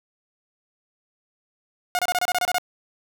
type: tone bursts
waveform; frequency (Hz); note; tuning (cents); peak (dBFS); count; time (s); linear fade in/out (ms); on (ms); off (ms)
sawtooth; 720; F#5; -47; -16; 10; 1.95-2.583; 0; 39; 27
effects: none